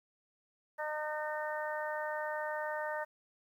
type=harmonic tone; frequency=304.4 Hz; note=D#4; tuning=38 cents flat; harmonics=2 / 3 / 4 / 5 / 6; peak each=-38 / -40 / -46 / -44 / -42 dBFS; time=0.78-3.05 s; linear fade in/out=20 ms; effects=11-bit